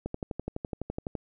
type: click train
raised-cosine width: 2 ms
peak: -19 dBFS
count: 14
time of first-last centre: 0.06-1.152 s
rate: 11.9 Hz
effects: none